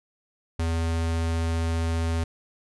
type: tone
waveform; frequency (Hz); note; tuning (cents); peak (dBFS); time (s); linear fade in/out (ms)
square; 82.5; E2; +2; -24; 0.59-2.24; 5
effects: resampled to 24000 Hz